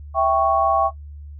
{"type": "chord", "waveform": "sine", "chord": "C# diminished", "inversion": "first", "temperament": "equal", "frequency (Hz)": [659.3, 784, 1108.7], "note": ["E5", "G5", "C#6"], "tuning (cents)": [0, 0, 0], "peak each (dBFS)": -19, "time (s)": [0.14, 0.91], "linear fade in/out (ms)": 50, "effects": ["noise-tail reverb RT60 0.1 s tail -17 dB re dry", "added 73 Hz sine -34 dBFS peak until 1.39 s"]}